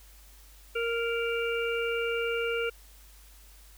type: harmonic tone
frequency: 465.2 Hz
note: A#4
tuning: 4 cents flat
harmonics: 1 / 3 / 5 / 6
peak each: -29 / -34 / -36 / -37 dBFS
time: 0.75-2.7 s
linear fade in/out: 10 ms
effects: added 50 Hz sine -52 dBFS peak until 3.77 s + white hiss -57 dBFS RMS until 3.77 s